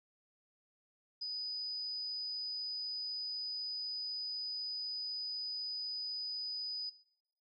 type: tone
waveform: sine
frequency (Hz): 4978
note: D#8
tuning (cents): 0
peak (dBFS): -37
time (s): 1.21-6.9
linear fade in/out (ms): 10
effects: noise-tail reverb RT60 0.8 s tail -20 dB re dry